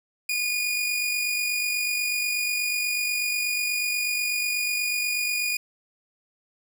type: tone with amplitude modulation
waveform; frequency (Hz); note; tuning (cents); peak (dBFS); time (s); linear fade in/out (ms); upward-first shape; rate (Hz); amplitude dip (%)
sawtooth; 2447; D#7; -29; -19; 0.29-5.57; 5; sine; 48.2; 35
effects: none